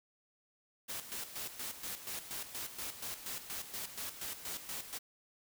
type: noise with tremolo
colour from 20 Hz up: white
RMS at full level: -41 dBFS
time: 0.88-4.99 s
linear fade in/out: 20 ms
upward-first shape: square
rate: 4.2 Hz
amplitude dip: 65%
effects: none